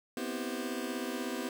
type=chord; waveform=sawtooth; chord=C major seventh; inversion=third; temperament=just; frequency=245.3 / 261.6 / 327 / 392.4 Hz; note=B3 / C4 / E4 / G4; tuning=-12 / 0 / -14 / +2 cents; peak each=-35 / -35 / -37 / -37 dBFS; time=0.17-1.49 s; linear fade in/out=2 ms; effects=9-bit